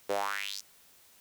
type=tone with high-pass filter sweep; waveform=sawtooth; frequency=100 Hz; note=G2; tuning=35 cents sharp; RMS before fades=-34 dBFS; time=0.09-0.61 s; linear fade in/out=10 ms; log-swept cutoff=440 to 6000 Hz; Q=4.3; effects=white hiss -60 dBFS RMS until 1.2 s